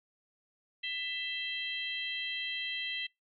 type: harmonic tone with a mistuned harmonic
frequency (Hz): 665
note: E5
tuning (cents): +15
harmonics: 3 / 4 / 5 / 6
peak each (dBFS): -40 / -40 / -37 / -44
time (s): 0.83-3.07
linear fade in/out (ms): 10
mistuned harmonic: 5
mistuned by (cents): -74
effects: noise-tail reverb RT60 0.2 s tail -25 dB re dry + AAC 64 kbps